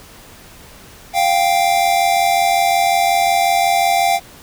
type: tone pair together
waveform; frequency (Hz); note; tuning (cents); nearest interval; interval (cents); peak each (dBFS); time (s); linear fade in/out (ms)
square; 698.5 / 784; F5 / G5; 0 / 0; major second; 200; -16; 1.13-4.2; 50
effects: pink hiss -41 dBFS RMS until 4.42 s